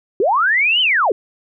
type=linear two-way sweep; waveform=sine; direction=up then down; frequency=342.4 to 3100 to 342.4 Hz; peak=-12 dBFS; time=0.2-1.12 s; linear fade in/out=2 ms; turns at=0.81 s; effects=none